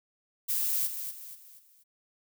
violet noise with echo, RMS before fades -29 dBFS, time 0.48-0.88 s, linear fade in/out 20 ms, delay 240 ms, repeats 4, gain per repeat -8 dB, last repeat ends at 1.84 s, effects none

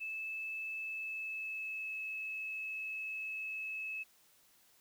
sine tone with pitch glide, 2620 to 2593 Hz, E7 to E7, -11 to -29 cents, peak -38 dBFS, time 0-4.04 s, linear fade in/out 20 ms, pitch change -18 cents, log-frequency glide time 0.79-1.98 s, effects white hiss -67 dBFS RMS until 4.8 s

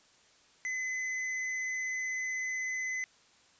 sine tone with hard clipping, 2029 Hz, B6, 46 cents sharp, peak -34 dBFS, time 0.65-3.04 s, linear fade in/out 0 ms, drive 9 dB, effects white hiss -63 dBFS RMS until 3.59 s + resampled to 16000 Hz

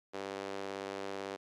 sawtooth tone with high-pass filter, 98 Hz, G2, in tune, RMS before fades -41 dBFS, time 0.13-1.37 s, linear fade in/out 20 ms, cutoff 420 Hz, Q 1.6, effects low-pass 6000 Hz 12 dB/octave

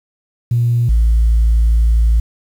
sine tone pair in turn, 119 / 56.16 Hz, A#2 / A1, +36 / +36 cents, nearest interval octave + minor second, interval 1300 cents, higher first, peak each -10 / -7 dBFS, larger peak second, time 0.51-0.89 / 0.89-2.2 s, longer second, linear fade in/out 5 ms, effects tanh soft clip ceiling -6 dBFS + 7-bit

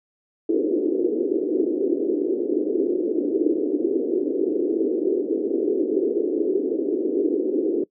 pink band-pass noise, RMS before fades -22 dBFS, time 0.49-7.84 s, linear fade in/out 5 ms, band 300 to 430 Hz, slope 48 dB/octave, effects noise-tail reverb RT60 0.1 s tail -21 dB re dry

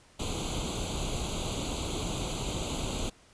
pink noise with comb filter, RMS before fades -33 dBFS, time 0.19-3.1 s, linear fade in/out 10 ms, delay 0.28 ms, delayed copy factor +1, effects pink hiss -59 dBFS RMS until 3.33 s + resampled to 22050 Hz

